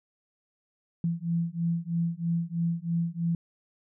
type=beating tone pair; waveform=sine; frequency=167.1 / 170.2 Hz; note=E3 / F3; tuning=+24 / -44 cents; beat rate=3.1 Hz; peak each=-29 dBFS; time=1.04-3.35 s; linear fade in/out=2 ms; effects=none